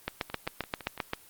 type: two click trains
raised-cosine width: 0.3 ms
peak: -24 / -13 dBFS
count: 5 / 9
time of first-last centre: 0.3-0.977 / 0.08-1.134 s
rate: 5.91 / 7.59 Hz
effects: white hiss -55 dBFS RMS until 1.29 s + Opus 24 kbps